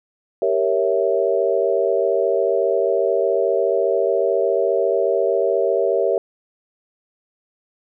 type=chord; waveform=sine; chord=G diminished seventh; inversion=none; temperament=equal; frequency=392 / 466.2 / 554.4 / 659.3 Hz; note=G4 / Bb4 / Db5 / Fb5; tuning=0 / 0 / 0 / 0 cents; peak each=-21 / -21 / -21 / -22 dBFS; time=0.42-6.18 s; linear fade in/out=2 ms; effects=none